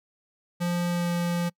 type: tone with pitch glide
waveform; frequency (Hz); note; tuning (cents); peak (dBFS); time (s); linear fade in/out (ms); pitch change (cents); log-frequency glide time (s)
square; 174.61 to 173.3; F3 to F3; 0 to -13; -25; 0.6-1.5; 20; -13; 0.9-1.1
effects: noise-tail reverb RT60 0.1 s tail -26 dB re dry